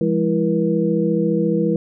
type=tone cluster; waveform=sine; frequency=170.7 / 205.1 / 331.5 / 479 Hz; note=F3 / G#3 / E4 / A#4; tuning=-39 / -21 / +10 / +47 cents; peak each=-21 dBFS; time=0.01-1.76 s; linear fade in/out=2 ms; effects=none